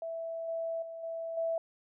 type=tone with level steps; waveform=sine; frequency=659.3 Hz; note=E5; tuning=in tune; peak=-35 / -32 / -40 / -35 / -29 dBFS; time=0.02-1.58 s; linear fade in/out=2 ms; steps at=0.48 / 0.82 / 1.03 / 1.37 s; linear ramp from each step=5 ms; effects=none